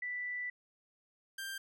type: tone pair in turn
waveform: sine / sawtooth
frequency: 1975.5 / 1582.5 Hz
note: B6 / G6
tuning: 0 / +16 cents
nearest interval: major third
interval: 384 cents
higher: first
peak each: -36 / -36 dBFS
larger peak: neither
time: 0.02-0.5 / 1.38-1.58 s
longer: first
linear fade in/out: 5 ms
effects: none